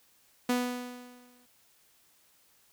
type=tone with exponential decay; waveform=sawtooth; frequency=246.9 Hz; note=B3; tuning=in tune; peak=-20 dBFS; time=0.49-1.46 s; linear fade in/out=5 ms; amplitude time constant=210 ms; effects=white hiss -65 dBFS RMS until 2.72 s